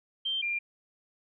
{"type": "tone pair in turn", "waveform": "sine", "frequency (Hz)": [3151, 2392], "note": ["G7", "D7"], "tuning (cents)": [8, 31], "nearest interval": "perfect fourth", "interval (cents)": 477, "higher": "first", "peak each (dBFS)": -28, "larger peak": "neither", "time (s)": [[0.25, 0.42], [0.42, 0.59]], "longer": "neither", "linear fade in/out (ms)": 10, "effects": []}